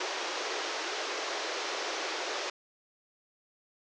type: band-pass noise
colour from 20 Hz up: pink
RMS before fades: -35 dBFS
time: 0-2.5 s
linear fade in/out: 5 ms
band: 350 to 6400 Hz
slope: 48 dB/octave
effects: none